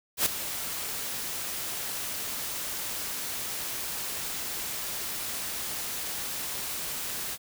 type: noise with ADSR envelope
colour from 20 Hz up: white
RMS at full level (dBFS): -22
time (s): 0.17-7.38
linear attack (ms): 91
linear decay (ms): 4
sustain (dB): -12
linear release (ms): 48
effects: none